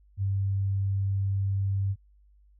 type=tone; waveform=sine; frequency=98 Hz; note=G2; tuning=in tune; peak=-24 dBFS; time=0.17-1.96 s; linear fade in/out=50 ms; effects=added 50 Hz sine -56 dBFS peak until 2.59 s